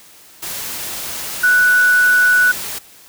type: tone in noise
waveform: sine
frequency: 1480 Hz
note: F#6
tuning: in tune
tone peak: -9 dBFS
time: 1.43-2.52 s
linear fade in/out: 10 ms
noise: white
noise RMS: -26 dBFS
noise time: 0.42-2.79 s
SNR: +14 dB
effects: white hiss -44 dBFS RMS until 3.08 s